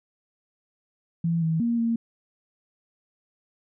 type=tone with pitch steps; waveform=sine; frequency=167.2 / 161.5 / 234.5 / 230.6 Hz; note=E3 / E3 / A#3 / A#3; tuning=+25 / -35 / +11 / -19 cents; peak=-21 dBFS; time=1.24-1.96 s; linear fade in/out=5 ms; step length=180 ms; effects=none